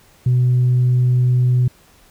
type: tone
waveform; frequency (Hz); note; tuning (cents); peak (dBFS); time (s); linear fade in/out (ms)
sine; 124.9; B2; +20; -10; 0.26-1.68; 5
effects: tanh soft clip ceiling -9 dBFS + pink hiss -51 dBFS RMS until 2.1 s